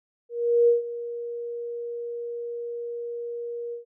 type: tone with ADSR envelope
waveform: sine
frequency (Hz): 473.3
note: A#4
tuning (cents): +26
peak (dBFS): -14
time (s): 0.29-3.85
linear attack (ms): 390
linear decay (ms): 140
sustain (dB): -16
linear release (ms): 120
effects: none